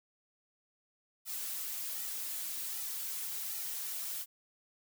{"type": "noise with flanger", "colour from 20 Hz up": "blue", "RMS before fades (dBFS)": -39, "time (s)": [1.25, 4.26], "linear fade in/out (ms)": 50, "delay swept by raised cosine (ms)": [1.8, 5.1], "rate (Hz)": 1.3, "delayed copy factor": -0.85, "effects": []}